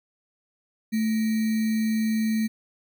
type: tone with sample-and-hold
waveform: sine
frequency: 220 Hz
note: A3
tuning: in tune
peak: -21 dBFS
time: 0.92-2.48 s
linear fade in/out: 20 ms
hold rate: 2100 Hz
effects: none